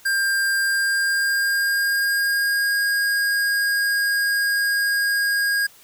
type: tone with pitch glide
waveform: square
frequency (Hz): 1595 to 1630.4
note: G6 to G#6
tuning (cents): +30 to -32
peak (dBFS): -19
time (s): 0.05-5.67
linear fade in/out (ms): 10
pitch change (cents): +38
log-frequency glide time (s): 0.59-2.78
effects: white hiss -50 dBFS RMS until 5.83 s